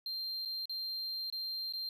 triangle tone with dropouts, 4171 Hz, C8, 6 cents flat, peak -35 dBFS, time 0.06-1.89 s, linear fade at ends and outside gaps 2 ms, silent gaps 0.451-0.456 / 0.656-0.695 / 1.301-1.325 / 1.725-1.735 s, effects none

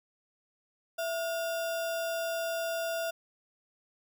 sine tone with sample-and-hold, 664 Hz, E5, 12 cents sharp, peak -30 dBFS, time 0.98-3.11 s, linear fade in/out 10 ms, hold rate 2100 Hz, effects none

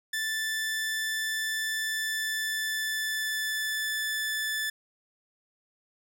sawtooth tone with pitch glide, 1760 to 1746.8 Hz, A6 to A6, 0 to -13 cents, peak -25 dBFS, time 0.13-4.7 s, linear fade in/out 5 ms, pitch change -13 cents, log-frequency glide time 1.81-3.93 s, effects none

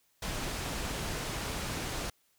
pink low-pass noise, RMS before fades -36 dBFS, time 0.22-2.1 s, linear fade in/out 5 ms, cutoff 9600 Hz, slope 12 dB/octave, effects white hiss -71 dBFS RMS until 2.38 s

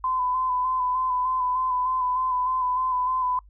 sine tone with vibrato, 1014 Hz, B5, 45 cents sharp, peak -22 dBFS, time 0.04-3.39 s, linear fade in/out 2 ms, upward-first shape square, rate 3.3 Hz, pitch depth 23 cents each way, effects noise-tail reverb RT60 0.1 s tail -24 dB re dry + added 50 Hz sine -48 dBFS peak until 3.49 s

